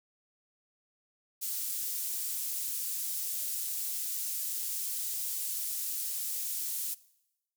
pink high-pass noise, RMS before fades -35 dBFS, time 1.41-6.95 s, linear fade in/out 20 ms, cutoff 9200 Hz, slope 12 dB/octave, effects noise-tail reverb RT60 0.9 s tail -21 dB re dry

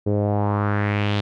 sawtooth tone with low-pass filter sweep, 102.9 Hz, G#2, 16 cents flat, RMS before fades -21 dBFS, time 0.06-1.21 s, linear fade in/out 10 ms, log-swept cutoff 430 to 3800 Hz, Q 2.8, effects none

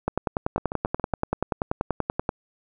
two click trains, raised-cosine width 1 ms, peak -16 / -9 dBFS, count 5 / 24, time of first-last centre 0.58-1.136 / 0.08-2.292 s, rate 7.19 / 10.4 Hz, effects none

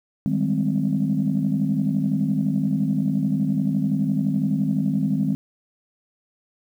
sine chord, Ab major seventh, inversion second, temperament equal, 155.56 / 196 / 207.7 / 261.6 Hz, Eb3 / G3 / Ab3 / C4, 0 / 0 / 0 / 0 cents, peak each -24 dBFS, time 0.26-5.35 s, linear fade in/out 0 ms, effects tanh soft clip ceiling -11 dBFS + 9-bit

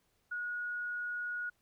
sine tone, 1451 Hz, F#6, 34 cents flat, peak -35 dBFS, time 0.31-1.5 s, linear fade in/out 10 ms, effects pink hiss -75 dBFS RMS until 1.61 s

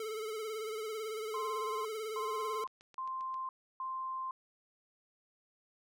square tone with vibrato, 435.8 Hz, A4, 17 cents flat, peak -38 dBFS, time 0-2.64 s, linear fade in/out 2 ms, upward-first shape sine, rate 18 Hz, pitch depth 53 cents each way
sine tone bursts, 1046.5 Hz, C6, in tune, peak -36 dBFS, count 4, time 1.34-4.31 s, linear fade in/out 2 ms, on 510 ms, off 310 ms
click train, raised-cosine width 0.2 ms, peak -40 dBFS, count 8, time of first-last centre 2.41-3.342 s, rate 7.51 Hz
effects none

